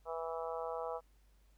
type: harmonic tone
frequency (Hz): 164.1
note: E3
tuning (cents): -8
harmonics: 3 / 4 / 5 / 6 / 7 / 8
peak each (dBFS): -41 / -43 / -45 / -47 / -48 / -49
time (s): 0.05-1.01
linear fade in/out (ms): 50
effects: added 50 Hz sine -64 dBFS peak until 1.57 s + pink hiss -75 dBFS RMS until 1.57 s